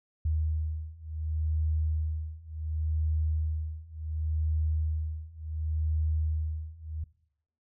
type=beating tone pair; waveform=sine; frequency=77.78 / 78.47 Hz; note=D#2 / D#2; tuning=0 / +15 cents; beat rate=0.69 Hz; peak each=-31 / -30 dBFS; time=0.25-7.04 s; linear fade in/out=5 ms; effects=noise-tail reverb RT60 0.7 s tail -20 dB re dry